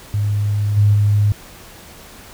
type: tone with level steps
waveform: sine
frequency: 103.4 Hz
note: G#2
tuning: 7 cents flat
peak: -15 / -9 / -11 dBFS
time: 0.14-1.32 s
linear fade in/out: 0 ms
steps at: 0.76 / 0.93 s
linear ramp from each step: 20 ms
effects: pink hiss -40 dBFS RMS until 2.33 s